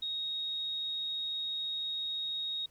sine tone, 3754 Hz, A#7, 11 cents sharp, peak -33 dBFS, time 0.02-2.66 s, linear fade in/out 5 ms, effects pink hiss -66 dBFS RMS until 2.7 s

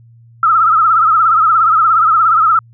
sine tone with vibrato, 1300 Hz, E6, 24 cents flat, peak -7 dBFS, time 0.43-2.59 s, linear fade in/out 2 ms, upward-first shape triangle, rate 17 Hz, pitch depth 110 cents each way, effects added 116 Hz sine -40 dBFS peak until 2.73 s

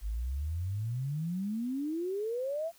sine exponential sweep, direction up, 49.24 to 686 Hz, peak -31 dBFS, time 0.01-2.72 s, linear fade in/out 50 ms, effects white hiss -61 dBFS RMS until 2.78 s

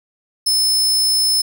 sawtooth tone, 5240 Hz, E8, 11 cents flat, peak -11 dBFS, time 0.46-1.42 s, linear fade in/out 10 ms, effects none

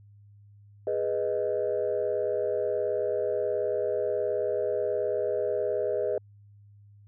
sine chord, G# minor, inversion none, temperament equal, 415.3 / 493.9 / 622.3 Hz, G#4 / B4 / D#5, 0 / 0 / 0 cents, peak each -29 dBFS, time 0.87-6.18 s, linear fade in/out 2 ms, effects tanh soft clip ceiling -18 dBFS + added 102 Hz sine -51 dBFS peak until 7.07 s

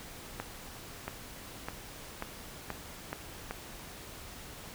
accelerating click train, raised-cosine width 0.5 ms, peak -20 dBFS, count 7, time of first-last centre 0.4-3.51 s, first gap 680 ms, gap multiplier 0.89, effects pink hiss -47 dBFS RMS until 4.74 s

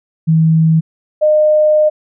sine tone pair in turn, 160.8 / 610.6 Hz, E3 / D#5, -43 / -33 cents, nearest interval octave + major seventh, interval 2310 cents, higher second, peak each -7 dBFS, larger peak neither, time 0.27-0.81 / 1.21-1.9 s, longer second, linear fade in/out 20 ms, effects none

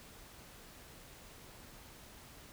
silence, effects pink hiss -55 dBFS RMS until 2.52 s

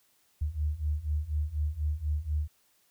sine beating tone pair, 73.1 / 77.2 Hz, D2 / D#2, -7 / -13 cents, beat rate 4.1 Hz, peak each -32 / -30 dBFS, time 0.41-2.48 s, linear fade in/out 10 ms, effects white hiss -68 dBFS RMS until 2.9 s

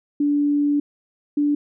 sine tone pair in turn, 290.1 / 291.8 Hz, D4 / D4, -21 / -11 cents, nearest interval unison, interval 10 cents, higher second, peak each -16 dBFS, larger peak neither, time 0.2-0.8 / 1.37-1.55 s, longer first, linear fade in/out 5 ms, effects none

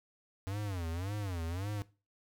square tone with vibrato, 92.7 Hz, F#2, 4 cents sharp, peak -36 dBFS, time 0.47-1.82 s, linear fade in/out 0 ms, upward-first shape sine, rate 1.8 Hz, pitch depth 220 cents each way, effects noise-tail reverb RT60 0.3 s tail -18 dB re dry

